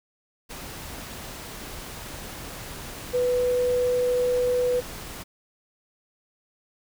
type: tone in noise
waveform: sine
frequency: 495.1 Hz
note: B4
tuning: 4 cents sharp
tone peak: -20 dBFS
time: 3.13-4.81 s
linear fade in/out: 20 ms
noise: pink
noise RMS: -38 dBFS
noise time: 0.49-5.24 s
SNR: +15 dB
effects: none